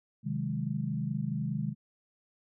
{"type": "chord", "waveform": "sine", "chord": "Ab dominant seventh", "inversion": "first", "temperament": "equal", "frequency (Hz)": [130.81, 155.56, 185, 207.7], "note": ["C3", "Eb3", "Gb3", "Ab3"], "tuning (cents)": [0, 0, 0, 0], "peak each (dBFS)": [-35, -34, -40, -35], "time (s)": [0.23, 1.75], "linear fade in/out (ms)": 50, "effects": []}